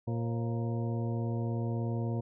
harmonic tone with a mistuned harmonic, 116.54 Hz, A#2, in tune, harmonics 1 / 2 / 3 / 4 / 5 / 6 / 8, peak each -31 / -37 / -41 / -43 / -45 / -47 / -49 dBFS, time 0.07-2.21 s, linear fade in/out 10 ms, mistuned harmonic 5, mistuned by -110 cents, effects none

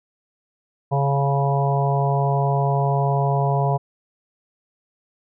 harmonic tone with a mistuned harmonic, 139.4 Hz, C#3, 10 cents sharp, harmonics 1 / 3 / 4 / 5 / 6 / 7, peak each -19 / -27 / -29 / -24 / -30 / -27 dBFS, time 0.91-3.78 s, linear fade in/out 20 ms, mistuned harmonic 6, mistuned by +19 cents, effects none

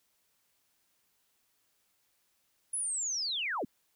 sine linear sweep, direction down, 10548 to 159.2 Hz, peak -31 dBFS, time 2.73-3.65 s, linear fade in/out 5 ms, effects white hiss -74 dBFS RMS until 3.95 s

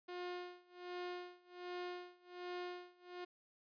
sawtooth tone with tremolo, 357.1 Hz, F4, 39 cents sharp, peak -38 dBFS, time 0.08-3.25 s, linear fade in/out 10 ms, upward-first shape sine, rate 1.3 Hz, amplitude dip 95%, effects resampled to 11025 Hz

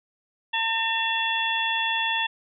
harmonic tone with a mistuned harmonic, 905 Hz, A5, 48 cents sharp, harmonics 1 / 2 / 3 / 4, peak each -28 / -28 / -28 / -28 dBFS, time 0.53-2.27 s, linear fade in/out 10 ms, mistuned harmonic 4, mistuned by -99 cents, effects none

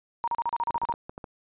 sine tone bursts, 940 Hz, A#5, 14 cents sharp, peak -24 dBFS, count 10, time 0.24-0.924 s, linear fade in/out 0 ms, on 36 ms, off 36 ms
clicks, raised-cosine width 1 ms, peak -24 dBFS, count 8, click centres 0.704 / 0.758 / 0.835 / 0.896 / 0.939 / 1.095 / 1.179 / 1.242 s
effects resampled to 8000 Hz

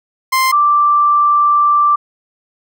30% pulse / sine tone pair in turn, 1046.5 / 1174.7 Hz, C6 / D6, 0 / 0 cents, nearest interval major second, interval 200 cents, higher second, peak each -8 dBFS, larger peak neither, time 0.32-0.52 / 0.52-1.96 s, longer second, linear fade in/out 10 ms, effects none

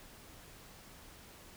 silence, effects pink hiss -55 dBFS RMS until 1.56 s

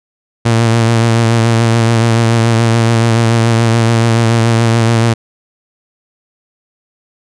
sawtooth tone with vibrato, 114.9 Hz, A#2, 25 cents flat, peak -4 dBFS, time 0.45-5.14 s, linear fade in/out 10 ms, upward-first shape triangle, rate 7 Hz, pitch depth 42 cents each way, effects resampled to 22050 Hz

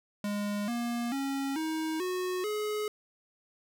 square tone with pitch steps, 205.4 / 237.3 / 274.2 / 316.8 / 366 / 422.8 Hz, G#3 / A#3 / C#4 / D#4 / F#4 / G#4, -19 / +31 / -19 / +31 / -19 / +31 cents, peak -31 dBFS, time 0.24-2.88 s, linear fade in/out 2 ms, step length 440 ms, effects none

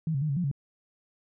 sine tone with pitch steps, 160 / 135.6 / 153.6 / 138.6 / 177.5 / 139.9 Hz, D#3 / C#3 / D#3 / C#3 / F3 / C#3, +49 / -38 / -22 / 0 / +28 / +16 cents, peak -25 dBFS, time 0.07-0.514 s, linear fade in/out 2 ms, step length 74 ms, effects none

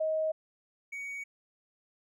sine / triangle tone pair in turn, 630 / 2245 Hz, D#5 / C#7, +21 / +21 cents, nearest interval octave + minor seventh, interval 2200 cents, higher second, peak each -27 / -35 dBFS, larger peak first, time 0-0.32 / 0.92-1.24 s, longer neither, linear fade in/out 10 ms, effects none

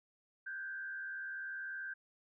sine tone with frequency modulation, 1568 Hz, G6, in tune, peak -40 dBFS, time 0.46-1.94 s, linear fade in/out 10 ms, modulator 80.7 Hz, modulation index 0.73, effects none

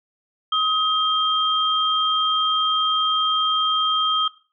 sine tone pair together, 1265 / 3190 Hz, D#6 / G7, +28 / +30 cents, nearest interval octave + major third, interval 1602 cents, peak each -20 dBFS, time 0.52-4.28 s, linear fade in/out 5 ms, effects noise-tail reverb RT60 0.4 s tail -17 dB re dry

